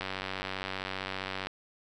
click train, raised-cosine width 0.3 ms, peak -18 dBFS, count 140, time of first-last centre 0.01-1.47 s, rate 95.2 Hz, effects none

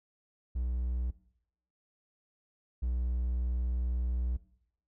triangle tone pair in turn, 61.4 / 61.17 Hz, B1 / B1, -9 / -16 cents, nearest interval unison, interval 7 cents, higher first, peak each -28 / -27 dBFS, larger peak second, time 0.55-1.11 / 2.82-4.37 s, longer second, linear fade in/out 10 ms, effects noise-tail reverb RT60 0.7 s tail -18 dB re dry

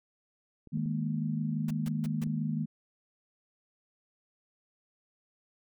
clicks, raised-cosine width 3 ms, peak -37 dBFS, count 4, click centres 0.673 / 0.773 / 0.859 / 2.271 s
sine chord, D# suspended fourth, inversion none, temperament just, 155.56 / 207.4 / 233.3 Hz, D#3 / G#3 / A#3, 0 / -2 / +2 cents, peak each -32 / -35 / -34 dBFS, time 0.72-2.66 s, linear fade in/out 20 ms
pink noise bursts, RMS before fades -45 dBFS, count 4, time 1.68-2.242 s, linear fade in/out 5 ms, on 28 ms, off 150 ms
effects none

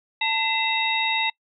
sine tone cluster, 889 / 2042 / 2677 / 3763 Hz, A5 / C7 / E7 / A#7, +18 / -43 / +26 / +16 cents, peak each -26 dBFS, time 0.21-1.3 s, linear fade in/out 5 ms, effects noise-tail reverb RT60 0.1 s tail -26 dB re dry

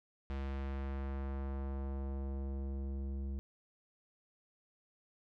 square tone with low-pass filter sweep, 68 Hz, C#2, 33 cents flat, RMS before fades -39 dBFS, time 0.3-3.39 s, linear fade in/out 0 ms, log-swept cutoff 3200 to 270 Hz, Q 0.79, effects none

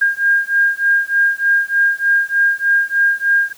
sine beating tone pair, 1611 / 1614.3 Hz, G6 / G#6, +47 / -50 cents, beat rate 3.3 Hz, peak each -15 dBFS, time 0.01-3.53 s, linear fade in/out 10 ms, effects white hiss -45 dBFS RMS until 3.57 s

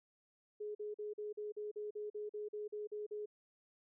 sine tone bursts, 420 Hz, G#4, 19 cents sharp, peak -40 dBFS, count 14, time 0.6-3.259 s, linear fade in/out 10 ms, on 150 ms, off 43 ms, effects none

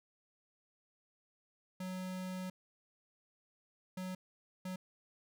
square tone bursts at uneven times, 185 Hz, F#3, in tune, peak -40 dBFS, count 3, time 1.8-2.5 / 3.97-4.15 / 4.65-4.76 s, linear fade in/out 5 ms, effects none

